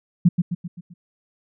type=tone with echo; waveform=sine; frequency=174.61 Hz; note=F3; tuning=in tune; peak=-9 dBFS; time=0.25-0.29 s; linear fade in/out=10 ms; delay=130 ms; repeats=5; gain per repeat=-6 dB; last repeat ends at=0.94 s; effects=none